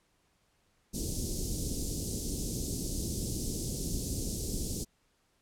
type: band-stop noise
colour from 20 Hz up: pink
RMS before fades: -34 dBFS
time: 0.93-4.85 s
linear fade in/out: 20 ms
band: 400 to 5200 Hz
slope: 24 dB/octave
effects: pink hiss -72 dBFS RMS until 5.41 s + low-pass 11000 Hz 12 dB/octave